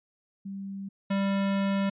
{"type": "tone pair in turn", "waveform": ["sine", "square"], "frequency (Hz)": [196, 196.76], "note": ["G3", "G3"], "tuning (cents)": [0, 7], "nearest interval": "unison", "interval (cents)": 7, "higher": "second", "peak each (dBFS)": [-34, -25], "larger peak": "second", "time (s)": [[0.45, 0.89], [1.1, 1.9]], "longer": "second", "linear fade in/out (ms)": 10, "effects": ["resampled to 8000 Hz"]}